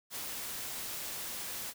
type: noise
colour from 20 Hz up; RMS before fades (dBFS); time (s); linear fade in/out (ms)
white; -40; 0.1-1.74; 50
effects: none